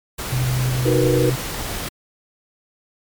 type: noise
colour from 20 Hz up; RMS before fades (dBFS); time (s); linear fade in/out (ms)
pink; -27; 0.18-1.89; 10
type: tone with pitch glide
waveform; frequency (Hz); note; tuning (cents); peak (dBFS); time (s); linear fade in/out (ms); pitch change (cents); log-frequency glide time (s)
sine; 126.6 to 128.96; B2 to C3; +43 to -25; -18; 0.32-1.36; 10; +32; 0.8-0.95
type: chord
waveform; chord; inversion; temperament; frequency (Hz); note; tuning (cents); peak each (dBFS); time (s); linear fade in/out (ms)
sine; B major seventh; first; equal; 311.1 / 370 / 466.2 / 493.9; D#4 / F#4 / A#4 / B4; 0 / 0 / 0 / 0; -21; 0.85-1.31; 10
effects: MP3 96 kbps